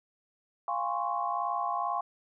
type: chord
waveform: sine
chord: Db major seventh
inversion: first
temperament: equal with one note detuned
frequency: 698.5 / 816.3 / 1046.5 / 1108.7 Hz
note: F5 / Ab5 / C6 / Db6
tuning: 0 / -30 / 0 / 0 cents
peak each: -34 dBFS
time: 0.68-2.01 s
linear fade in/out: 2 ms
effects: none